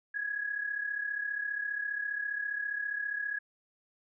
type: tone pair together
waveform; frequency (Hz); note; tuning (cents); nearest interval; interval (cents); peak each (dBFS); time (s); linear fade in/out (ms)
sine; 1661.2 / 1696.1; G#6 / G#6; 0 / +36; unison; 36; -33 / -38; 0.14-3.39; 10
effects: none